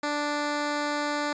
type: tone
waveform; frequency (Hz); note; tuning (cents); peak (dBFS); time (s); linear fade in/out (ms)
10% pulse; 293.7; D4; 0; -18; 0.03-1.33; 5
effects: resampled to 16000 Hz